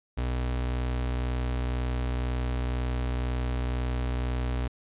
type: tone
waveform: 35% pulse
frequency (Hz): 62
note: B1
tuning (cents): +7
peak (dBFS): -25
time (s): 0.17-4.68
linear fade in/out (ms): 10
effects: resampled to 8000 Hz